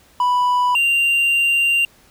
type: tone pair in turn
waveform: triangle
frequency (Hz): 988 / 2777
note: B5 / F7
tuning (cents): 0 / -10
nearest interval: octave + tritone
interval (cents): 1790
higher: second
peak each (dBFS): -12 / -12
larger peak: neither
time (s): 0.2-0.75 / 0.75-1.85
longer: second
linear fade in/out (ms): 2
effects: pink hiss -52 dBFS RMS until 2.1 s